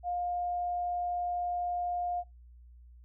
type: tone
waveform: sine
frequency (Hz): 708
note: F5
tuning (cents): +23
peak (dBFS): -30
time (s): 0.03-2.24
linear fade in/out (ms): 50
effects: noise-tail reverb RT60 0.2 s tail -24 dB re dry + added 60 Hz sine -51 dBFS peak until 3.04 s